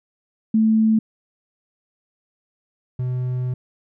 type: tone pair in turn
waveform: sine / triangle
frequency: 220 / 126.07 Hz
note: A3 / B2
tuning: 0 / +36 cents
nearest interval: minor seventh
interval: 964 cents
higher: first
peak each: -13 / -19 dBFS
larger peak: first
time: 0.54-0.99 / 2.99-3.54 s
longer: second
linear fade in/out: 5 ms
effects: none